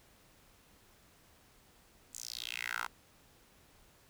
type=tone with high-pass filter sweep; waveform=10% pulse; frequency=58.7 Hz; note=A#1; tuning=13 cents sharp; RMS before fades=-41 dBFS; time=2.13-2.87 s; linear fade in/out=10 ms; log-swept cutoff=7600 to 1100 Hz; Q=4; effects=pink hiss -64 dBFS RMS until 4.09 s